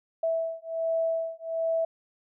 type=beating tone pair; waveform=sine; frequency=655 / 656.3 Hz; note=E5 / E5; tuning=-11 / -8 cents; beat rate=1.3 Hz; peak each=-29 dBFS; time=0.23-1.85 s; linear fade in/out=5 ms; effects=none

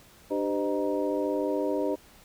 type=tone cluster; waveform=sine; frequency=297.4 / 391.3 / 513 / 614 / 941 Hz; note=D4 / G4 / C5 / D#5 / A#5; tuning=+22 / -3 / -34 / -23 / +16 cents; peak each=-30 / -31 / -31 / -32 / -38 dBFS; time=0.3-1.96 s; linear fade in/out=20 ms; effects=pink hiss -55 dBFS RMS until 2.24 s

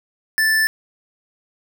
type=tone; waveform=square; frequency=1760 Hz; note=A6; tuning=in tune; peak=-15 dBFS; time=0.38-0.67 s; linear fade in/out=0 ms; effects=none

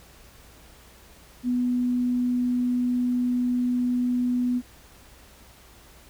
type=tone; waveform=sine; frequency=246.9 Hz; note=B3; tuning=in tune; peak=-21 dBFS; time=1.43-4.62 s; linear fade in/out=50 ms; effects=added 60 Hz sine -54 dBFS peak until 6.09 s + pink hiss -52 dBFS RMS until 6.09 s

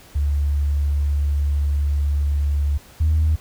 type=tone pair in turn; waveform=sine; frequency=72.1 / 78.05 Hz; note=D2 / D#2; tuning=-31 / +6 cents; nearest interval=minor second; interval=137 cents; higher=second; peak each=-16 / -13 dBFS; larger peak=second; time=0.15-2.78 / 3-3.36 s; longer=first; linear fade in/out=10 ms; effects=tanh soft clip ceiling -11 dBFS + pink hiss -47 dBFS RMS until 3.4 s

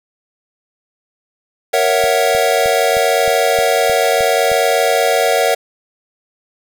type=chord; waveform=square; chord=F# dominant seventh; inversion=first; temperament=equal; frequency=466.2 / 554.4 / 659.3 / 740 Hz; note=A#4 / C#5 / E5 / F#5; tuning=0 / 0 / 0 / 0 cents; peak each=-18 dBFS; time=1.73-5.55 s; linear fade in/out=10 ms
type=click train; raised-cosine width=5 ms; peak=-19 dBFS; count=9; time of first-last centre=2.04-4.517 s; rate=3.23 Hz
type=tone with exponential decay; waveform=10% pulse; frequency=880 Hz; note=A5; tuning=in tune; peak=-21 dBFS; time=4.04-4.29 s; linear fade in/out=0 ms; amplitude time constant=54 ms
effects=none

